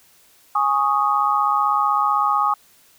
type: chord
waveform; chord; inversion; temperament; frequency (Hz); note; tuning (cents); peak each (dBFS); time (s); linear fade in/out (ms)
sine; Ab suspended fourth; none; equal; 830.6 / 1108.7 / 1244.5; Ab5 / Db6 / Eb6; 0 / 0 / 0; -21 / -21 / -19; 0.55-2.54; 5
effects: white hiss -54 dBFS RMS until 2.98 s